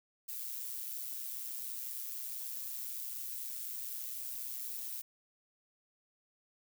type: noise with amplitude modulation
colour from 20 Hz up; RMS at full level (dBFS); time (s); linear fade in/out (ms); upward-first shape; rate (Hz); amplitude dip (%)
violet; -39; 0.28-5.02; 10; sine; 124; 55
effects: none